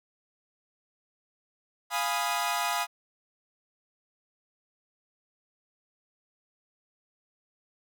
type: chord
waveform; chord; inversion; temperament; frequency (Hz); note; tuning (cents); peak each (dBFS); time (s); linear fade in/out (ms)
sawtooth; F half-diminished seventh; none; equal with one note detuned; 698.5 / 827.7 / 987.8 / 1244.5; F5 / Ab5 / Cb6 / Eb6; 0 / -6 / 0 / 0; -29; 1.9-2.87; 50
effects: none